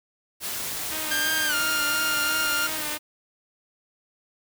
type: noise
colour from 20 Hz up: white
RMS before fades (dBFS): -31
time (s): 0.4-2.99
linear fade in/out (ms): 50
type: tone with vibrato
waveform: 5% pulse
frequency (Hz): 306.9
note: D#4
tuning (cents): -24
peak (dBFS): -21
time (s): 0.91-2.98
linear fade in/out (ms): 10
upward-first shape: sine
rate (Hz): 2.9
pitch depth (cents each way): 43
type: tone with pitch glide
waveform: sawtooth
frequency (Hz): 1593 to 1402.9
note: G6 to F6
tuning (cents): +27 to +7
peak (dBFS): -20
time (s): 1.11-2.67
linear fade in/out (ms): 5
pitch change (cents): -220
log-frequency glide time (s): 1.47-1.55
effects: none